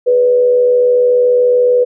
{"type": "tone with frequency modulation", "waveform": "sine", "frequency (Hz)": 493.6, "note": "B4", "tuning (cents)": -1, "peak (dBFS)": -7, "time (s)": [0.06, 1.85], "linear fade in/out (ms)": 20, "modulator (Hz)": 80.2, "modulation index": 0.31, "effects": []}